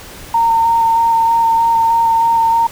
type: tone with vibrato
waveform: sine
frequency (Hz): 916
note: A#5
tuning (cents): -31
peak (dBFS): -9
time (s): 0.34-2.67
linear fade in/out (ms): 5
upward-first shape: square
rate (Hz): 3.2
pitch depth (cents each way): 10
effects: pink hiss -34 dBFS RMS until 2.71 s